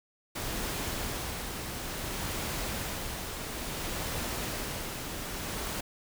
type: noise with tremolo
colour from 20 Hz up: pink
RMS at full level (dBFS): -34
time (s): 0.35-5.81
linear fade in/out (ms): 10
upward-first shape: sine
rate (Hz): 0.58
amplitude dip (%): 35
effects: none